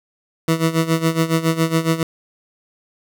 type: tone with tremolo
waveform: 20% pulse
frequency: 162.9 Hz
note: E3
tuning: 20 cents flat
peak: -8 dBFS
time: 0.48-2.03 s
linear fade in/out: 2 ms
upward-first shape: sine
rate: 7.2 Hz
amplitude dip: 80%
effects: none